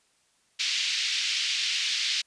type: band-pass noise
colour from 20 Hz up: pink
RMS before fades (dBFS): -28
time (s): 0.59-2.22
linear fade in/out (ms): 10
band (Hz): 2500 to 5400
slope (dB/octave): 24
effects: white hiss -67 dBFS RMS until 2.26 s + resampled to 22050 Hz